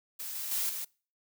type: noise with level steps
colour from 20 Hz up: blue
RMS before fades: -39 / -37 / -31 / -37 dBFS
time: 0.19-0.85 s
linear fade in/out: 10 ms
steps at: 0.35 / 0.51 / 0.69 s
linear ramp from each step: 5 ms
effects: noise-tail reverb RT60 0.4 s tail -25 dB re dry